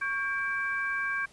sine tone cluster, 1115 / 1600 / 2317 Hz, C#6 / G6 / D7, +10 / +35 / -24 cents, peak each -36 / -29 / -36 dBFS, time 0.01-1.26 s, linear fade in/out 10 ms, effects pink hiss -57 dBFS RMS until 1.32 s + resampled to 24000 Hz

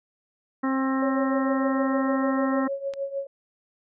harmonic tone, 265.7 Hz, C4, 27 cents sharp, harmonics 1 / 2 / 3 / 4 / 5 / 6 / 7, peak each -23 / -34 / -35 / -32 / -34 / -44 / -36 dBFS, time 0.63-2.68 s, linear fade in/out 10 ms
sine tone with tremolo, 552 Hz, C#5, 7 cents flat, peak -24 dBFS, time 1.02-3.27 s, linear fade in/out 5 ms, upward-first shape triangle, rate 6.6 Hz, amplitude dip 85%
click, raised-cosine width 0.2 ms, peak -23 dBFS, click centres 2.937 s
effects none

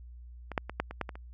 clicks, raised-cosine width 0.5 ms, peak -23 / -12 / -22 / -13 / -25 / -16 / -23 / -30 dBFS, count 8, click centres 0.517 / 0.578 / 0.696 / 0.8 / 0.91 / 1.013 / 1.092 / 1.155 s, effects added 60 Hz sine -45 dBFS peak until 1.33 s

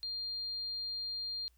sine tone, 4200 Hz, C8, 6 cents sharp, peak -36 dBFS, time 0.03-1.48 s, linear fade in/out 0 ms, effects added 60 Hz sine -65 dBFS peak until 1.57 s + white hiss -75 dBFS RMS until 1.57 s

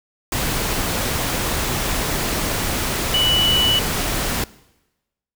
sine tone in noise, 2960 Hz, F#7, in tune, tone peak -15 dBFS, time 3.14-3.79 s, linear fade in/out 2 ms, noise pink, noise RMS -22 dBFS, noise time 0.32-4.44 s, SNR +4 dB, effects noise-tail reverb RT60 1.0 s tail -21 dB re dry

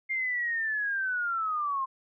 sine linear sweep, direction down, 2122 to 1046 Hz, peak -27 dBFS, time 0.09-1.86 s, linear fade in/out 20 ms, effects none

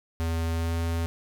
square tone with pitch glide, 82.41 to 83.32 Hz, E2 to E2, 0 to +19 cents, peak -26 dBFS, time 0.2-1.06 s, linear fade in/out 0 ms, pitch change +19 cents, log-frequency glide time 0.53-0.74 s, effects 11-bit

